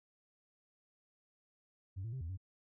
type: tone with pitch steps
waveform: sine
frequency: 95 / 113.5 / 131.3 / 82.2 / 94 Hz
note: F#2 / A#2 / C3 / E2 / F#2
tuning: +46 / -46 / +6 / -4 / +28 cents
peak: -37 dBFS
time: 1.96-2.375 s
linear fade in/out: 20 ms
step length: 83 ms
effects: tanh soft clip ceiling -37 dBFS